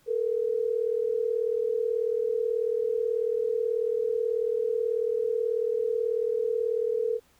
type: tone pair together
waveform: sine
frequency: 440 / 478.3 Hz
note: A4 / A#4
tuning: 0 / +44 cents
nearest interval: minor second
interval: 144 cents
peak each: -27 dBFS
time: 0.06-7.2 s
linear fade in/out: 50 ms
effects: pink hiss -63 dBFS RMS until 7.39 s